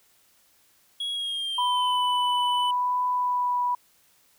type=tone with pitch glide; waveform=triangle; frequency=3322 to 2994 Hz; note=G#7 to F#7; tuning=0 to +20 cents; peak=-26 dBFS; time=1-2.71 s; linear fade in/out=5 ms; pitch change=-180 cents; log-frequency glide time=1.12-2.01 s
type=tone with vibrato; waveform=sine; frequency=987.8 Hz; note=B5; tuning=in tune; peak=-22 dBFS; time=1.58-3.75 s; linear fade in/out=5 ms; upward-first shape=triangle; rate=0.85 Hz; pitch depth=13 cents each way
effects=white hiss -62 dBFS RMS until 4.38 s